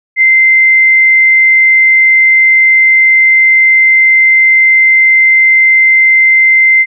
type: tone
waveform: sine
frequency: 2079 Hz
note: C7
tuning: 12 cents flat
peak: -3 dBFS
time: 0.16-6.86 s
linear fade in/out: 50 ms
effects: none